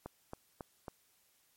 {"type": "click train", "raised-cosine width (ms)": 1, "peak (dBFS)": -28, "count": 4, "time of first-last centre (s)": [0.06, 0.882], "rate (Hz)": 3.65, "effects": ["white hiss -71 dBFS RMS until 1.56 s", "MP3 64 kbps"]}